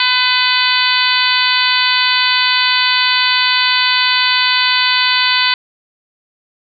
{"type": "harmonic tone", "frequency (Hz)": 503, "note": "B4", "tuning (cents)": 32, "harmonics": [2, 3, 4, 5, 6, 7, 8, 9], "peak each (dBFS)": [-19, -19, -19, -19, -19, -19, -19, -19], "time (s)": [0, 5.54], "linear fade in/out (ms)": 2, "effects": []}